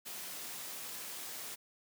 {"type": "high-pass noise", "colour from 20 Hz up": "white", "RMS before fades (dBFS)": -44, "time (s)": [0.05, 1.56], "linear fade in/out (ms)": 20, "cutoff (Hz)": 150, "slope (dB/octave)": 12, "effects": []}